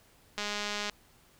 click train, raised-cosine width 0.2 ms, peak -17 dBFS, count 108, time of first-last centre 0.38-0.897 s, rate 207 Hz, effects pink hiss -62 dBFS RMS until 1.39 s

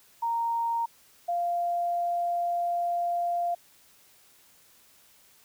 sine tone pair in turn, 928 / 695.2 Hz, A#5 / F5, -8 / -8 cents, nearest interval perfect fourth, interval 500 cents, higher first, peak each -25 dBFS, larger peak neither, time 0.22-0.86 / 1.28-3.55 s, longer second, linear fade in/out 10 ms, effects white hiss -59 dBFS RMS until 5.44 s

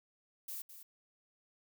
violet noise with echo, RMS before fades -43 dBFS, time 0.48-0.62 s, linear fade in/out 5 ms, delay 210 ms, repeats 1, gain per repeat -10 dB, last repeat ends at 0.83 s, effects none

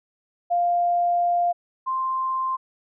sine tone pair in turn, 699 / 1047.3 Hz, F5 / C6, +1 / +1 cents, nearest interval perfect fifth, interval 700 cents, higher second, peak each -18 / -22 dBFS, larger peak first, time 0.5-1.53 / 1.86-2.57 s, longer first, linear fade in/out 20 ms, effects none

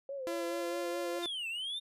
sine tone with vibrato, 536 Hz, C5, 42 cents sharp, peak -37 dBFS, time 0.09-1.19 s, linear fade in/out 2 ms, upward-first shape sine, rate 4.7 Hz, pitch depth 79 cents each way
sawtooth tone with pitch glide, 339.1 to 346 Hz, E4 to F4, +49 to -16 cents, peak -32 dBFS, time 0.27-1.26 s, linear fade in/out 0 ms, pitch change +35 cents, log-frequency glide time 0.43-0.82 s
triangle linear two-way sweep, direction down then up, 3686 to 2600 to 3672 Hz, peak -34 dBFS, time 1.22-1.8 s, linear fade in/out 20 ms, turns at 1.48 s
effects resampled to 32000 Hz

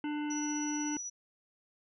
harmonic tone, 297.6 Hz, D4, 23 cents sharp, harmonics 1 / 3 / 5 / 7 / 9 / 10, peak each -33 / -43 / -47 / -50 / -52 / -53 dBFS, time 0.04-0.97 s, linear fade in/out 2 ms
sine tone with tremolo, 5880 Hz, F#8, 12 cents flat, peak -36 dBFS, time 0.3-1.1 s, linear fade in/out 10 ms, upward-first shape triangle, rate 16 Hz, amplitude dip 40%
effects none

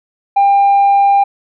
triangle tone with tanh clipping, 798 Hz, G5, 31 cents sharp, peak -7 dBFS, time 0.36-1.24 s, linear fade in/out 10 ms, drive 6 dB, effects none

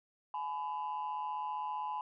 sine tone pair together, 847 / 1002.3 Hz, G#5 / B5, +34 / +25 cents, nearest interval minor third, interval 291 cents, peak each -37 / -36 dBFS, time 0.34-2.01 s, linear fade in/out 2 ms, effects tanh soft clip ceiling -31 dBFS

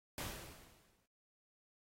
pink noise with exponential decay, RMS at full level -41 dBFS, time 0.18-1.06 s, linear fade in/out 1 ms, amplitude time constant 190 ms, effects AAC 48 kbps

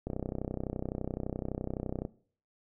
click train, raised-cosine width 2 ms, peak -21 dBFS, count 64, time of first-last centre 0.07-2.051 s, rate 31.8 Hz, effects noise-tail reverb RT60 0.5 s tail -19 dB re dry

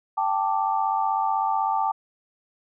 sine chord, G suspended second, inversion none, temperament equal, 784 / 880 / 1174.7 Hz, G5 / A5 / D6, 0 / 0 / 0 cents, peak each -25 / -24 / -28 dBFS, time 0.17-1.92 s, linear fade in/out 10 ms, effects none

